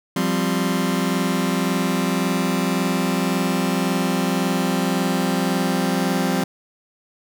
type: chord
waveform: sawtooth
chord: F suspended second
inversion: none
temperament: just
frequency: 174.61 / 196.44 / 261.9 Hz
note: F3 / G3 / C4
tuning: 0 / +4 / +2 cents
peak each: -19 dBFS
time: 0.16-6.44 s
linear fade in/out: 5 ms
effects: none